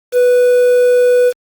triangle tone with quantisation, 493.9 Hz, B4, in tune, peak -5 dBFS, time 0.12-1.33 s, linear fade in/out 50 ms, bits 5, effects Opus 48 kbps

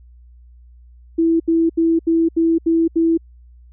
sine tone bursts, 329.6 Hz, E4, in tune, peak -12 dBFS, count 7, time 1.18-3.176 s, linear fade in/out 10 ms, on 220 ms, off 76 ms, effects added 60 Hz sine -42 dBFS peak until 3.72 s

